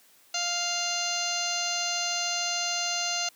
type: harmonic tone with a mistuned harmonic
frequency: 698.5 Hz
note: F5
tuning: in tune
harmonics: 1 / 2 / 3 / 4 / 5 / 6 / 7 / 8 / 9 / 10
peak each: -35 / -37 / -40 / -33 / -41 / -33 / -37 / -44 / -33 / -43 dBFS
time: 0.34-3.29 s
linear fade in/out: 5 ms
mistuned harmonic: 8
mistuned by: +22 cents
effects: white hiss -59 dBFS RMS until 3.35 s + high-pass 150 Hz 12 dB/octave